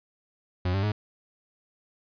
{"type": "tone with pitch steps", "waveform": "40% pulse", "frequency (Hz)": [90.6, 97.67, 105.28], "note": ["F#2", "G2", "G#2"], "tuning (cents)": [-36, -6, 24], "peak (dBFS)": -23, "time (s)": [0.65, 0.92], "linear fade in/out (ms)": 5, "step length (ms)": 90, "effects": ["resampled to 11025 Hz"]}